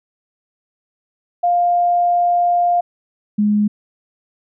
sine tone pair in turn, 702 / 208.7 Hz, F5 / G#3, +9 / +9 cents, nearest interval octave + major sixth, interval 2100 cents, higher first, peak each -12 dBFS, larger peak neither, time 1.43-2.81 / 3.38-3.68 s, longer first, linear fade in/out 10 ms, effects none

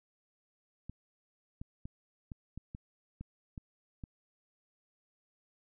clicks, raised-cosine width 5 ms, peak -30 dBFS, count 9, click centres 0.896 / 1.615 / 1.855 / 2.318 / 2.576 / 2.749 / 3.21 / 3.578 / 4.038 s, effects none

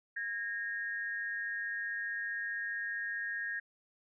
sine tone pair together, 1636.7 / 1852 Hz, G#6 / A#6, -26 / -12 cents, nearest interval major second, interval 214 cents, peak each -37 / -38 dBFS, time 0.16-3.6 s, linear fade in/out 10 ms, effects none

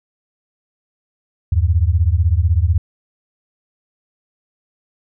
sine beating tone pair, 77.78 / 93.78 Hz, D#2 / F#2, 0 / +24 cents, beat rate 16 Hz, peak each -14 / -15 dBFS, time 1.52-2.78 s, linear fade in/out 5 ms, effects none

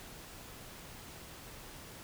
silence, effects pink hiss -50 dBFS RMS until 2.03 s

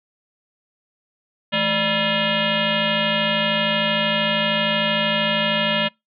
sine tone with frequency modulation, 1732 Hz, A6, 28 cents flat, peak -17 dBFS, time 1.52-5.89 s, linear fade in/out 20 ms, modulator 379 Hz, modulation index 4.4, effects noise-tail reverb RT60 0.2 s tail -26 dB re dry

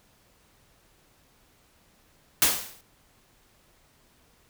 white noise with exponential decay, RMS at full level -17 dBFS, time 2.42-2.81 s, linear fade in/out 1 ms, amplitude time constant 84 ms, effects pink hiss -62 dBFS RMS until 4.49 s

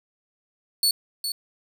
sawtooth tone with echo, 4431 Hz, C#8, 2 cents flat, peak -15 dBFS, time 0.83-0.91 s, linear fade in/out 2 ms, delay 410 ms, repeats 1, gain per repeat -8 dB, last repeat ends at 1.32 s, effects none

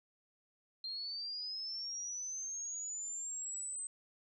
sine linear sweep, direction up, 4157 to 8230 Hz, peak -39 dBFS, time 0.84-3.87 s, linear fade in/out 2 ms, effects none

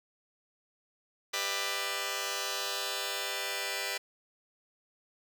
5% pulse chord, E minor seventh, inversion first, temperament just, 395.6 / 494.4 / 593.3 / 659.3 Hz, G4 / B4 / D5 / E5, +16 / +2 / +18 / 0 cents, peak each -27 / -26 / -26 / -29 dBFS, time 1.33-3.98 s, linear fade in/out 10 ms, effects none

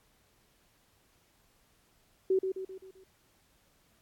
sine tone with echo, 379.2 Hz, F#4, 43 cents sharp, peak -23 dBFS, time 2.3-2.39 s, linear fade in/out 5 ms, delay 130 ms, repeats 5, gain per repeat -6 dB, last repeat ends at 3.04 s, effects pink hiss -68 dBFS RMS until 4.01 s + AAC 64 kbps

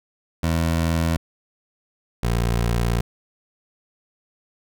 20% pulse tone pair in turn, 82.41 / 58.27 Hz, E2 / A#1, 0 / 0 cents, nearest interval tritone, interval 600 cents, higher first, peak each -14 dBFS, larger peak neither, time 0.43-1.17 / 2.23-3.01 s, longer second, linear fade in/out 5 ms, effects none

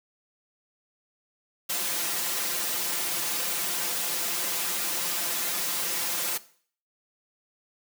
white noise with comb filter, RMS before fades -29 dBFS, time 1.69-6.38 s, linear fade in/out 10 ms, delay 5.8 ms, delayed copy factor +0.85, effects noise-tail reverb RT60 0.5 s tail -17 dB re dry + high-pass 200 Hz 12 dB/octave

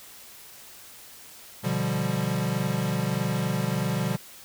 square chord, G dominant seventh, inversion first, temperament equal, 123.47 / 146.83 / 174.61 / 196 Hz, B2 / D3 / F3 / G3, 0 / 0 / 0 / 0 cents, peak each -31 dBFS, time 1.63-4.17 s, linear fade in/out 20 ms, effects white hiss -47 dBFS RMS until 4.44 s

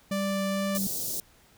sine tone with vibrato, 196 Hz, G3, in tune, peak -28 dBFS, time 0.11-0.87 s, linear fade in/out 2 ms, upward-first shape sine, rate 2.2 Hz, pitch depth 17 cents each way
sawtooth tone, 587.3 Hz, D5, in tune, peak -26 dBFS, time 0.11-0.78 s, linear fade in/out 10 ms
white band-stop noise, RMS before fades -32 dBFS, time 0.75-1.2 s, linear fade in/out 0 ms, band 590 to 4700 Hz, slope 24 dB/octave
effects pink hiss -59 dBFS RMS until 1.57 s

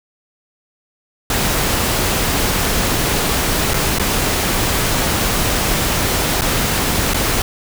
pink noise with dropouts, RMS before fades -17 dBFS, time 1.3-7.42 s, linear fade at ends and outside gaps 2 ms, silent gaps 3.736-3.741 / 3.986-3.996 / 6.411-6.418 / 7.136-7.143 s, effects none

